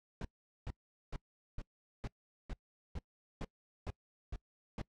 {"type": "noise bursts", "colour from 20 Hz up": "brown", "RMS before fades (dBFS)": -40, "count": 11, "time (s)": [0.21, 4.817], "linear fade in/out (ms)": 2, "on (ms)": 37, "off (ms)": 420, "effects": ["noise-tail reverb RT60 0.1 s tail -24 dB re dry", "low-pass 6000 Hz 12 dB/octave"]}